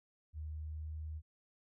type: tone with pitch glide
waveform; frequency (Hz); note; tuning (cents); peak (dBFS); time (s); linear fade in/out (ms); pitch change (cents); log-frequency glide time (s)
sine; 77.1 to 77.82; D#2 to D#2; -15 to +1; -40; 0.33-1.22; 50; +16; 0.53-0.95
effects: none